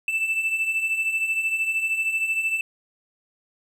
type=beating tone pair; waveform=triangle; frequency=2637 / 2650 Hz; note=E7 / E7; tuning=0 / +9 cents; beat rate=13 Hz; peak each=-28 / -21 dBFS; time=0.08-2.61 s; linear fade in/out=2 ms; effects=none